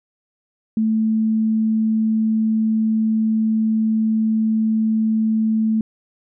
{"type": "tone", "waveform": "sine", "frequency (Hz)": 220, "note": "A3", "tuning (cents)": 0, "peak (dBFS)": -15, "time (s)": [0.77, 5.81], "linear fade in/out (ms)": 2, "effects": []}